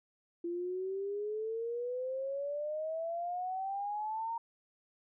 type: exponential sweep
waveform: sine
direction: up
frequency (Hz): 340 to 931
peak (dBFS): -34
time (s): 0.44-4.38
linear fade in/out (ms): 5
effects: none